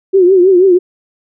sine tone with vibrato, 370 Hz, F#4, in tune, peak -4 dBFS, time 0.13-0.79 s, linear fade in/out 20 ms, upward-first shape triangle, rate 6.2 Hz, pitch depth 120 cents each way, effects none

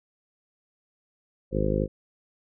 harmonic tone, 51.8 Hz, G#1, 4 cents flat, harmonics 1 / 2 / 3 / 4 / 5 / 6 / 7 / 8 / 9 / 10, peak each -29 / -32 / -30 / -31 / -35 / -34 / -32 / -34 / -33 / -30 dBFS, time 1.51-1.88 s, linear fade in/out 50 ms, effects none

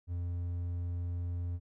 triangle tone, 87.31 Hz, F2, in tune, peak -31 dBFS, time 0.07-1.6 s, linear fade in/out 50 ms, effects none

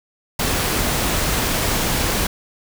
pink noise, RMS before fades -20 dBFS, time 0.39-2.27 s, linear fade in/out 5 ms, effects none

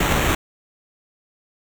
pink noise with sample-and-hold, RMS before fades -19 dBFS, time 0-0.35 s, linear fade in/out 5 ms, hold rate 4900 Hz, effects none

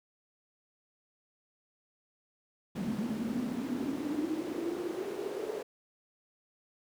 brown noise with high-pass filter sweep, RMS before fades -35 dBFS, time 2.75-5.63 s, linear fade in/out 10 ms, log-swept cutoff 200 to 440 Hz, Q 8.8, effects none

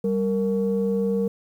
sine tone pair together, 196 / 463.9 Hz, G3 / A#4, 0 / -8 cents, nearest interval octave + minor third, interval 1492 cents, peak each -22 dBFS, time 0.04-1.28 s, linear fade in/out 5 ms, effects tanh soft clip ceiling -14 dBFS + 9-bit

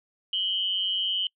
sine tone pair together, 2960 / 3149 Hz, F#7 / G7, 0 / +7 cents, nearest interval minor second, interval 107 cents, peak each -27 dBFS, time 0.33-1.27 s, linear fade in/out 2 ms, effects noise-tail reverb RT60 0.1 s tail -26 dB re dry

